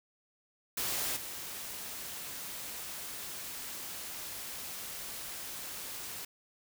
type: noise with level steps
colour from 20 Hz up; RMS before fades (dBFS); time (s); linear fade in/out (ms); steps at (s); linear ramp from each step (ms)
white; -34 / -42; 0.77-6.25; 5; 1.16; 10
effects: none